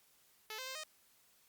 5% pulse tone with pitch steps, 433.6 / 518 / 525 / 621 Hz, A4 / C5 / C5 / D#5, -25 / -17 / +6 / -3 cents, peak -31 dBFS, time 0.5-0.836 s, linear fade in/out 2 ms, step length 84 ms, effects white hiss -69 dBFS RMS until 1.48 s + Opus 48 kbps

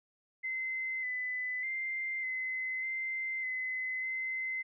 sine tone with pitch steps, 2060 / 2004 / 2091 / 2044 / 2079 / 2034 / 2057 Hz, C7 / B6 / C7 / C7 / C7 / C7 / C7, -28 / +25 / -2 / -41 / -12 / -50 / -30 cents, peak -33 dBFS, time 0.43-4.63 s, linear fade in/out 20 ms, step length 600 ms, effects none

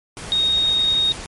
sine tone in noise, 3729 Hz, A#7, in tune, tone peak -15 dBFS, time 0.32-1.12 s, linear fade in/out 0 ms, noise pink, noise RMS -33 dBFS, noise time 0.17-1.26 s, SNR +15 dB, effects MP3 48 kbps

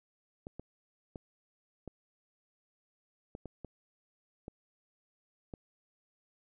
clicks, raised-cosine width 2 ms, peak -29 dBFS, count 9, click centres 0.469 / 0.596 / 1.158 / 1.877 / 3.351 / 3.457 / 3.647 / 4.481 / 5.538 s, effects none

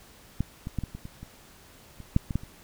clicks, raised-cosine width 5 ms, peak -13 / -21 / -16 / -20 / -25 / -26 / -27 / -29 / -8 / -19 / -13 / -29 dBFS, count 12, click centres 0.406 / 0.671 / 0.787 / 0.837 / 0.95 / 1.054 / 1.23 / 2.003 / 2.164 / 2.308 / 2.356 / 2.435 s, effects pink hiss -53 dBFS RMS until 2.63 s

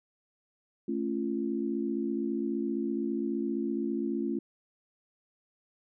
sine chord, A augmented, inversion none, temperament just, 220 / 275 / 343.8 Hz, A3 / C#4 / E#4, 0 / -14 / -27 cents, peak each -33 dBFS, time 0.88-4.39 s, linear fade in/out 5 ms, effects none

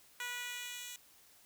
10% pulse tone with high-pass filter sweep, 488 Hz, B4, 21 cents flat, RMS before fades -43 dBFS, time 0.2-0.96 s, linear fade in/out 2 ms, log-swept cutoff 1300 to 4300 Hz, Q 0.91, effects white hiss -63 dBFS RMS until 1.45 s

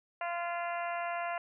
harmonic tone with a mistuned harmonic, 344.5 Hz, F4, 24 cents flat, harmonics 2 / 3 / 4 / 5 / 6 / 7 / 8, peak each -35 / -40 / -42 / -45 / -45 / -49 / -47 dBFS, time 0.21-1.38 s, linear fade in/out 2 ms, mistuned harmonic 4, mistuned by +15 cents, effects none

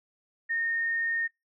sine tone, 1838 Hz, A#6, 25 cents flat, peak -26 dBFS, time 0.49-1.28 s, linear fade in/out 20 ms, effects noise-tail reverb RT60 0.2 s tail -23 dB re dry

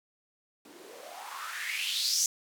blue noise with band-pass filter sweep, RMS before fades -34 dBFS, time 0.65-2.26 s, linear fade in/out 2 ms, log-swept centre 260 to 6500 Hz, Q 5.1, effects none

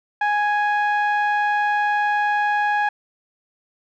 sawtooth tone with low-pass filter, 830.6 Hz, G#5, in tune, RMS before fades -20 dBFS, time 0.21-2.89 s, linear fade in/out 5 ms, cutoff 1700 Hz, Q 1.6, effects none

